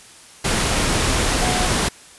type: tone in noise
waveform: sine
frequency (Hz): 729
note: F#5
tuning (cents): -26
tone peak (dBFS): -25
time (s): 1.41-1.67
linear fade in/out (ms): 10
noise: pink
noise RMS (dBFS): -19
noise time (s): 0.44-1.89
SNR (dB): -9
effects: white hiss -44 dBFS RMS until 2.18 s + resampled to 24000 Hz